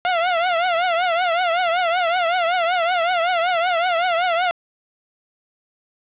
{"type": "tone with vibrato", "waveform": "sawtooth", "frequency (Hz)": 698, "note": "F5", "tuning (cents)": -1, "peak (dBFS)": -13, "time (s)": [0.05, 4.51], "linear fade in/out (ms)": 0, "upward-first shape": "triangle", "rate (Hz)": 5.3, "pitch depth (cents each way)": 130, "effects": ["resampled to 8000 Hz", "7-bit"]}